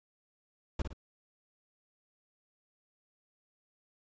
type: noise with echo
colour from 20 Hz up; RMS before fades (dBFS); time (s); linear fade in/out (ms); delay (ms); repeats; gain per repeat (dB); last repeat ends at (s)
brown; -31; 0.79-0.82; 5; 56; 2; -7; 0.932
effects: resampled to 16000 Hz